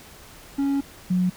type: tone pair in turn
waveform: triangle / sine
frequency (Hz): 278 / 182.01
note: C#4 / F#3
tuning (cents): +5 / -28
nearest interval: perfect fifth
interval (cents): 733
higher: first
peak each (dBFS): -18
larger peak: neither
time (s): 0.58-0.81 / 1.1-1.3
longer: first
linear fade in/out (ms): 10
effects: pink hiss -46 dBFS RMS until 1.36 s